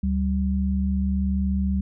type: tone pair together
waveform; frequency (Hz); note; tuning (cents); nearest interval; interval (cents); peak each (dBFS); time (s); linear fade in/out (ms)
sine; 72.41 / 193.3; D2 / G3; -24 / -24; octave + perfect fourth; 1700; -23; 0.03-1.81; 5
effects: none